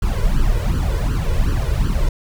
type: noise with flanger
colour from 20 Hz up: brown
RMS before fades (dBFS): -17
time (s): 0.02-2.09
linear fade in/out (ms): 5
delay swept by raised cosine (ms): 0.66 to 2.06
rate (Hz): 2.7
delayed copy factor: +0.9
effects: none